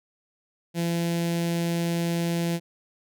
sawtooth tone with notch filter, 169.6 Hz, E3, 50 cents sharp, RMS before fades -26 dBFS, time 0.74-2.6 s, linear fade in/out 50 ms, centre 1200 Hz, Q 1.1, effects none

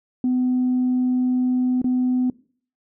sine tone with dropouts, 252.2 Hz, B3, 36 cents sharp, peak -16 dBFS, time 0.24-2.3 s, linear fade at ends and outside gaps 2 ms, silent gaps 1.817-1.843 s, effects noise-tail reverb RT60 0.5 s tail -22 dB re dry + tanh soft clip ceiling -14 dBFS

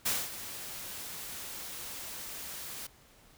white noise with ADSR envelope, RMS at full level -29 dBFS, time 0.05-2.87 s, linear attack 14 ms, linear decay 220 ms, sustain -13 dB, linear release 6 ms, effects pink hiss -60 dBFS RMS until 3.37 s

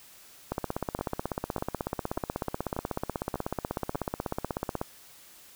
two click trains, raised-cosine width 1 ms, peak -15 / -19 dBFS, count 71 / 6, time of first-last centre 0.52-4.814 / 0.99-3.949 s, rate 16.3 / 1.69 Hz, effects white hiss -53 dBFS RMS until 5.55 s

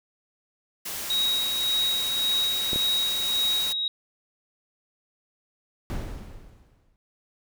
white noise, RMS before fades -33 dBFS, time 0.85-3.73 s, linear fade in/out 10 ms
sine tone with tremolo, 3805 Hz, A#7, 35 cents sharp, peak -21 dBFS, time 1.1-3.88 s, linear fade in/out 2 ms, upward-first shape sine, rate 1.8 Hz, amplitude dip 40%
clicks, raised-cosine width 2 ms, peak -18 dBFS, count 2, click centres 2.732 / 2.76 s
brown noise with exponential decay, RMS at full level -27 dBFS, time 5.9-6.96 s, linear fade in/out 0 ms, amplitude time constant 230 ms
effects none

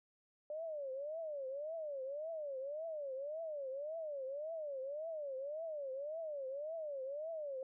sine tone with vibrato, 587.3 Hz, D5, in tune, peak -40 dBFS, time 0.5-7.63 s, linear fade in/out 2 ms, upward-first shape triangle, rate 1.8 Hz, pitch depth 230 cents each way, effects none

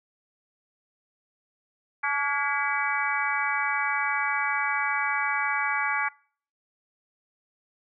harmonic tone with a mistuned harmonic, 285.2 Hz, C#4, 49 cents sharp, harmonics 3 / 4 / 5 / 6 / 7 / 8, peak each -31 / -31 / -31 / -31 / -31 / -31 dBFS, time 2.03-6.09 s, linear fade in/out 10 ms, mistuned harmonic 6, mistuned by -62 cents, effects noise-tail reverb RT60 0.5 s tail -25 dB re dry

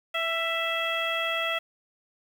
harmonic tone with a mistuned harmonic, 659.3 Hz, E5, in tune, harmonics 1 / 2 / 3 / 4 / 5, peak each -32 / -32 / -32 / -32 / -32 dBFS, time 0.14-1.59 s, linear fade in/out 10 ms, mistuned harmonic 2, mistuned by +26 cents, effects 8-bit

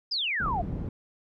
sine exponential sweep, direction down, 5220 to 654 Hz, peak -26 dBFS, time 0.11-0.62 s, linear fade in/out 10 ms
white low-pass noise, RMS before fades -33 dBFS, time 0.4-0.89 s, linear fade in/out 2 ms, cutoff 180 Hz, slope 12 dB/octave
clicks, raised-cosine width 1 ms, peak -24 dBFS, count 2, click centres 0.461 / 0.483 s
effects none

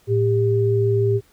sine tone pair together, 111.68 / 397.6 Hz, A2 / G4, +26 / +25 cents, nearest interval octave + minor seventh, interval 2199 cents, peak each -18 dBFS, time 0.07-1.21 s, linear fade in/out 50 ms, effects pink hiss -57 dBFS RMS until 1.32 s

